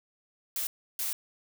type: noise bursts at uneven times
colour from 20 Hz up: blue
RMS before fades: -32 dBFS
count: 2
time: 0.56-0.67 / 0.99-1.13 s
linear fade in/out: 2 ms
effects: none